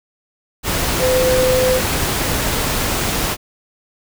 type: tone in noise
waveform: sine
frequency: 511 Hz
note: C5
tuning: 41 cents flat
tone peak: -13 dBFS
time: 0.99-1.81 s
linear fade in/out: 50 ms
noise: pink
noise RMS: -19 dBFS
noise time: 0.63-3.37 s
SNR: +3 dB
effects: none